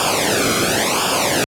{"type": "noise with flanger", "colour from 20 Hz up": "pink", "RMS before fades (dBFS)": -17, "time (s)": [0, 1.44], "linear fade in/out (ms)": 0, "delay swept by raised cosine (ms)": [0.49, 1.11], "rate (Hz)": 0.94, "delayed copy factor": -0.9, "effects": ["high-pass 80 Hz 12 dB/octave", "low-pass 11000 Hz 12 dB/octave"]}